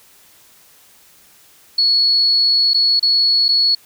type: tone with dropouts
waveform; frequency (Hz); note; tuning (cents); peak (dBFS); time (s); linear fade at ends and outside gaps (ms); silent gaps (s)
sine; 4378; C#8; -22; -11; 1.78-3.75; 5; 2.735-2.743 / 2.996-3.027 / 3.483-3.488
effects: white hiss -49 dBFS RMS until 3.85 s